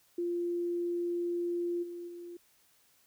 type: tone with level steps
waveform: sine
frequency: 347.2 Hz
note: F4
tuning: 10 cents flat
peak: -30 / -39 / -42 dBFS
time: 0.18-2.37 s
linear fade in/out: 5 ms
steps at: 1.82 / 2.07 s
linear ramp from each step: 20 ms
effects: white hiss -67 dBFS RMS until 3.06 s